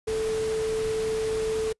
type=tone in noise; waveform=sine; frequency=440 Hz; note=A4; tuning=in tune; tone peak=-24 dBFS; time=0.07-1.73 s; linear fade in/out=10 ms; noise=pink; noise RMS=-37 dBFS; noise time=0.07-1.73 s; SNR=+10 dB; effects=noise-tail reverb RT60 0.1 s tail -26 dB re dry + resampled to 24000 Hz